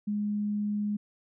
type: tone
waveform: sine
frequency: 207.7 Hz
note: G#3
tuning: in tune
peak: -27 dBFS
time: 0.07-0.97 s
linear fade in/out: 10 ms
effects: none